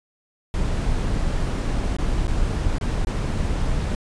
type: noise with dropouts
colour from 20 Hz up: brown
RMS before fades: -22 dBFS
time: 0.54-3.95 s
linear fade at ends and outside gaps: 1 ms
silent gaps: 1.967-1.985 / 2.27-2.279 / 2.784-2.811 / 3.048-3.07 s
effects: resampled to 22050 Hz